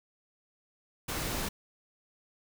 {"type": "noise", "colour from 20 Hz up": "pink", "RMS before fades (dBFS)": -34, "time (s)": [1.08, 1.49], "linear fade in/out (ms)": 10, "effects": []}